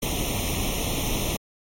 pink noise with comb filter, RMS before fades -26 dBFS, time 0.02-1.37 s, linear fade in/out 10 ms, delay 0.32 ms, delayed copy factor +1, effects MP3 64 kbps

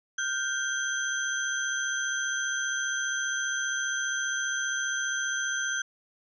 sine tone cluster, 1423 / 1558 / 3235 / 6130 Hz, F6 / G6 / G#7 / G8, +32 / -11 / -46 / -40 cents, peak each -35 / -30 / -37 / -33 dBFS, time 0.18-5.82 s, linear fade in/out 5 ms, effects none

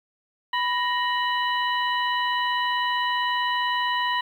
harmonic tone with a mistuned harmonic, 987.8 Hz, B5, in tune, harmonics 1 / 2 / 3 / 4, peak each -24 / -27 / -30 / -36 dBFS, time 0.53-4.21 s, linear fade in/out 5 ms, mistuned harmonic 2, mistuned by -93 cents, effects 9-bit

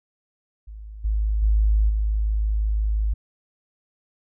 sine tone with level steps, 52.9 Hz, G#1, 33 cents sharp, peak -35 / -19 / -15 / -19 dBFS, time 0.67-3.14 s, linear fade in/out 10 ms, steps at 1.04 / 1.42 / 1.89 s, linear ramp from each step 10 ms, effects none

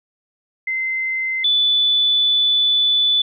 sine tone pair in turn, 2069 / 3480 Hz, C7 / A7, -20 / -20 cents, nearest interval major sixth, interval 900 cents, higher second, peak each -19 / -13 dBFS, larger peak second, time 0.67-1.44 / 1.44-3.22 s, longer second, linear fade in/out 5 ms, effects none

